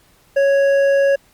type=tone with hard clipping; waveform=sine; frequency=554.4 Hz; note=C#5; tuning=in tune; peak=-13 dBFS; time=0.36-1.16 s; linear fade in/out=10 ms; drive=7 dB; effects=pink hiss -54 dBFS RMS until 1.33 s + Opus 48 kbps